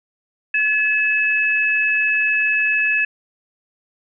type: tone pair together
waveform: sine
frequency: 1708.5 / 2593 Hz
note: G#6 / E7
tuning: +49 / -29 cents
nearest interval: perfect fifth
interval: 722 cents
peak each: -19 / -17 dBFS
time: 0.54-3.05 s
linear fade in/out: 5 ms
effects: none